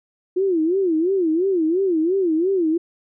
sine tone with vibrato, 350.6 Hz, F4, 7 cents sharp, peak -16 dBFS, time 0.36-2.78 s, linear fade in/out 10 ms, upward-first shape sine, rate 2.9 Hz, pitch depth 200 cents each way, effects none

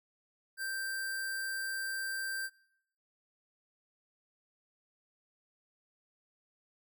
sine tone with sample-and-hold, 1569 Hz, G6, 1 cent sharp, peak -34 dBFS, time 0.57-2.5 s, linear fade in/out 50 ms, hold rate 6300 Hz, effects noise-tail reverb RT60 0.8 s tail -25 dB re dry

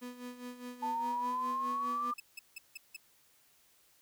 35% pulse tone with tremolo, 246.9 Hz, B3, in tune, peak -39 dBFS, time 0.01-2.12 s, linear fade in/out 20 ms, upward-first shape sine, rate 4.9 Hz, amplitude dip 70%
sine linear sweep, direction up, 880 to 1200 Hz, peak -32 dBFS, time 0.82-2.14 s, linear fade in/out 10 ms
sawtooth tone bursts, 2608 Hz, E7, 19 cents flat, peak -38 dBFS, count 5, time 2.18-2.965 s, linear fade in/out 5 ms, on 21 ms, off 170 ms
effects white hiss -67 dBFS RMS until 4.01 s

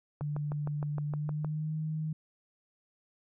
sine tone with pitch glide, 147.6 to 156.02 Hz, D3 to D#3, +9 to +5 cents, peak -31 dBFS, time 0.21-2.13 s, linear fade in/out 5 ms, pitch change +96 cents, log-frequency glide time 1.08-1.75 s
click train, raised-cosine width 1 ms, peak -26 dBFS, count 9, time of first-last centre 0.21-1.446 s, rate 6.47 Hz
effects none

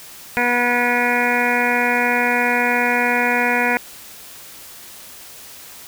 harmonic tone, 243 Hz, B3, 28 cents flat, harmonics 1 / 2 / 3 / 4 / 6 / 7 / 8 / 9 / 10, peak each -24 / -24 / -24 / -24 / -24 / -24 / -24 / -24 / -24 dBFS, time 0.37-3.77 s, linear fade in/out 0 ms, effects white hiss -39 dBFS RMS until 5.87 s

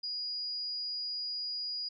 sine tone, 4888 Hz, D#8, 32 cents flat, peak -34 dBFS, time 0.03-1.89 s, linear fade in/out 10 ms, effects none

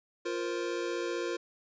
square chord, F suspended fourth, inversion none, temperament equal with one note detuned, 349.2 / 467.8 / 523.3 Hz, F4 / Bb4 / C5, 0 / +6 / 0 cents, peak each -35 / -37 / -40 dBFS, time 0.25-1.37 s, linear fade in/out 10 ms, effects resampled to 16000 Hz

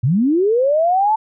sine linear sweep, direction up, 108.7 to 890 Hz, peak -12 dBFS, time 0.03-1.16 s, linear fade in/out 10 ms, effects none

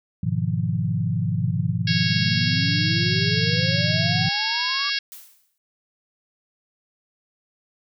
sine chord, F half-diminished seventh, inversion first, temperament equal, 103.83 / 123.47 / 155.56 / 174.61 Hz, Ab2 / Cb3 / Eb3 / F3, 0 / 0 / 0 / 0 cents, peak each -26 dBFS, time 0.23-4.29 s, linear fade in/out 5 ms
sine exponential sweep, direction up, 122 to 1174.7 Hz, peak -30 dBFS, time 1.42-4.9 s, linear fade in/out 10 ms
harmonic tone, 551 Hz, C#5, 11 cents flat, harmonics 3 / 4 / 5 / 6 / 7 / 8 / 9 / 10, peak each -29 / -31 / -31 / -30 / -32 / -29 / -29 / -33 dBFS, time 1.87-4.99 s, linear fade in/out 5 ms
blue noise with exponential decay, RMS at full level -37 dBFS, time 5.12-5.58 s, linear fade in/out 0 ms, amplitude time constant 100 ms
effects none

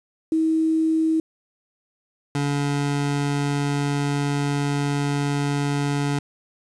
sine / 25% pulse tone pair in turn, 320 / 142.96 Hz, D#4 / D3, +49 / -46 cents, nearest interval octave + major second, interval 1395 cents, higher first, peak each -17 dBFS, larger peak neither, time 0.32-1.2 / 2.35-6.19 s, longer second, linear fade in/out 2 ms, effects resampled to 22050 Hz + 8-bit

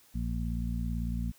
harmonic tone, 58 Hz, A#1, 8 cents flat, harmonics 1 / 2 / 3 / 4, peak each -32 / -38 / -37 / -38 dBFS, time 0.14-1.32 s, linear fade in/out 20 ms, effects white hiss -61 dBFS RMS until 1.38 s

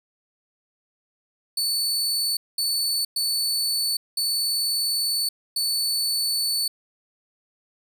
sawtooth tone bursts at uneven times, 4480 Hz, C#8, 18 cents sharp, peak -19 dBFS, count 5, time 1.57-2.37 / 2.58-3.05 / 3.16-3.97 / 4.17-5.29 / 5.56-6.68 s, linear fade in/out 5 ms, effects none

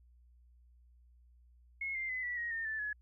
sine tone with pitch steps, 2171 / 2096 / 2023 / 1953.2 / 1885.6 / 1820.3 / 1757.3 / 1696.5 Hz, C#7 / C7 / B6 / B6 / A#6 / A#6 / A6 / G#6, -37 / +2 / +41 / -20 / +19 / -42 / -3 / +36 cents, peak -35 dBFS, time 1.81-2.93 s, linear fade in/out 5 ms, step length 140 ms, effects added 60 Hz sine -60 dBFS peak until 3.01 s

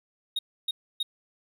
triangle tone bursts, 3736 Hz, A#7, 3 cents sharp, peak -24 dBFS, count 3, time 0.36-1.03 s, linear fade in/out 5 ms, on 30 ms, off 290 ms, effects none

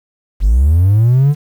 triangle linear sweep, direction up, 43.65 to 150 Hz, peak -4 dBFS, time 0.4-1.35 s, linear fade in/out 50 ms, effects tanh soft clip ceiling -2 dBFS + 7-bit

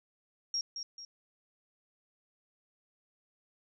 sine tone with echo, 5588 Hz, F8, in tune, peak -30 dBFS, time 0.54-0.61 s, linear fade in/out 2 ms, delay 220 ms, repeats 2, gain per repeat -7 dB, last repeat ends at 1.05 s, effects none

